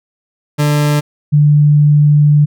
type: tone pair in turn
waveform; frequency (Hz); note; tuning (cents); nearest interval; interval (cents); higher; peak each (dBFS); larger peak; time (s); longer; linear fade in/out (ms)
40% pulse / sine; 147.8 / 147.8; D3 / D3; +11 / +11; unison; 0; neither; -9 / -5; second; 0.58-1.01 / 1.32-2.46; second; 20
effects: none